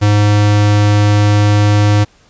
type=tone; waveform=square; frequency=103.83 Hz; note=G#2; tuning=in tune; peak=-8 dBFS; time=0.01-2.05 s; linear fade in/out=20 ms; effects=pink hiss -49 dBFS RMS until 2.29 s + resampled to 16000 Hz